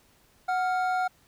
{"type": "tone pair together", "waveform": "triangle", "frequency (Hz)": [738.3, 1396.9], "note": ["F#5", "F6"], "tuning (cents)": [-4, 0], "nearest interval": "major seventh", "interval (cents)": 1104, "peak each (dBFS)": [-23, -29], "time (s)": [0.48, 1.08], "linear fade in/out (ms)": 10, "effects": ["pink hiss -62 dBFS RMS until 1.27 s"]}